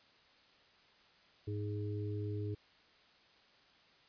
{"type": "harmonic tone", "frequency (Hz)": 103.83, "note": "G#2", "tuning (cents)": 0, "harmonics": [1, 3, 4], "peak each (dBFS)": [-37, -45, -44], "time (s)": [1.47, 2.55], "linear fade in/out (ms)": 10, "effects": ["white hiss -65 dBFS RMS until 4.08 s", "resampled to 11025 Hz"]}